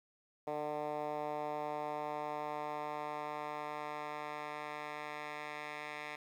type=tone with band-pass filter sweep; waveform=10% pulse; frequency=149.6 Hz; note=D3; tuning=32 cents sharp; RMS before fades=-41 dBFS; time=0.47-6.16 s; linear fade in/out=5 ms; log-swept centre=640 to 1900 Hz; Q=1.5; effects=11-bit